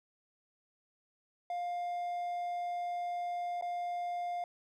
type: tone with dropouts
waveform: triangle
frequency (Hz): 704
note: F5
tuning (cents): +14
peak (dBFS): -32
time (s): 1.5-4.44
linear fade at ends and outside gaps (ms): 2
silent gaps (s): 3.612-3.623
effects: none